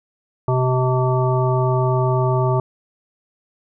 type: harmonic tone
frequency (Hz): 128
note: C3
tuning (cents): -38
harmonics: 1 / 3 / 5 / 7 / 9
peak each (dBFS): -17 / -22 / -24 / -25 / -27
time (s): 0.48-2.6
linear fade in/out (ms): 2
effects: none